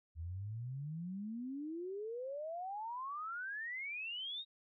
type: exponential sweep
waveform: sine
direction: up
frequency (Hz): 77.78 to 3805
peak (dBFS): -40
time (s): 0.15-4.45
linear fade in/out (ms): 50
effects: none